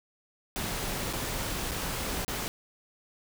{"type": "noise with dropouts", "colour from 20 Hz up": "pink", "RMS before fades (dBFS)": -33, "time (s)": [0.56, 2.48], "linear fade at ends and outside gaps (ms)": 0, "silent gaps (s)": [[1.129, 1.134], [1.711, 1.717], [2.247, 2.28]], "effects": []}